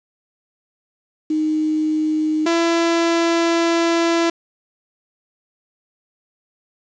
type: tone pair in turn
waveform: sine / sawtooth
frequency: 309.7 / 335.5 Hz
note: D#4 / E4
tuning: -8 / +31 cents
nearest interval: minor second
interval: 139 cents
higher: second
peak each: -16 / -11 dBFS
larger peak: second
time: 1.3-2.46 / 2.46-4.3 s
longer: second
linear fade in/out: 5 ms
effects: resampled to 16000 Hz + 7-bit